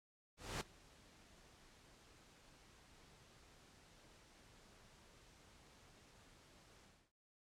pink noise with ADSR envelope, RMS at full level -42 dBFS, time 0.37-7.12 s, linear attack 240 ms, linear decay 4 ms, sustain -23 dB, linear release 280 ms, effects low-pass 8000 Hz 12 dB/octave + AAC 64 kbps

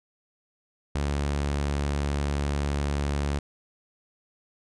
sawtooth tone, 71.6 Hz, D2, 43 cents flat, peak -21 dBFS, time 0.95-3.39 s, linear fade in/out 5 ms, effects resampled to 22050 Hz

